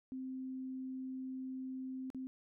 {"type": "tone with dropouts", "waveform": "sine", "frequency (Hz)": 260.5, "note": "C4", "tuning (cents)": -7, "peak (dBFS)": -40, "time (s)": [0.12, 2.27], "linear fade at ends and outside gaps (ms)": 0, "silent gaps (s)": [2.102, 2.147], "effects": []}